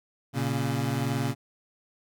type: tone pair together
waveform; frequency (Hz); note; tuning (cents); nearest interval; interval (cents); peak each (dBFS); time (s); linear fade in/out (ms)
25% pulse; 116.98 / 138.59; A#2 / C#3; +7 / 0; minor third; 293; -25; 0.33-1.35; 50
effects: none